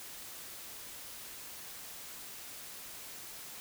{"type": "silence", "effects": ["white hiss -47 dBFS RMS until 3.6 s"]}